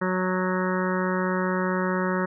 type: harmonic tone with a mistuned harmonic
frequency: 184.5 Hz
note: F#3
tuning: 5 cents flat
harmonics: 1 / 2 / 3 / 5 / 6 / 7 / 8 / 9 / 10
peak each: -26 / -29 / -31 / -33 / -34 / -34 / -35 / -36 / -36 dBFS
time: 0.01-2.26 s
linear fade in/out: 10 ms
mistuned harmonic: 10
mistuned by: +16 cents
effects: none